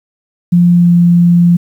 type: tone with pitch glide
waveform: sine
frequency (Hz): 174.61 to 173.2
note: F3 to F3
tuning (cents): 0 to -14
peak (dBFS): -4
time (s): 0.52-1.57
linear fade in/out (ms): 10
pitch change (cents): -14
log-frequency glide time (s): 0.73-0.91
effects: 7-bit